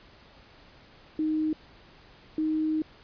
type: tone pair in turn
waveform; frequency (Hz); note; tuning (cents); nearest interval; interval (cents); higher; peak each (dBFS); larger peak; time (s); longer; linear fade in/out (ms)
sine; 311.1 / 312.2; D#4 / D#4; 0 / +6; unison; 6; second; -24; neither; 1.19-1.53 / 2.38-2.82; second; 2
effects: pink hiss -54 dBFS RMS until 3.03 s + resampled to 11025 Hz